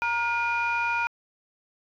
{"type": "tone cluster", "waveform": "sine", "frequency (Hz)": [937, 1424, 2432], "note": ["A#5", "F6", "D#7"], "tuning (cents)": [9, 33, -40], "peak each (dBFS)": [-26, -27, -27], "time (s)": [0.02, 1.07], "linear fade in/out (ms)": 0, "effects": ["tanh soft clip ceiling -18 dBFS"]}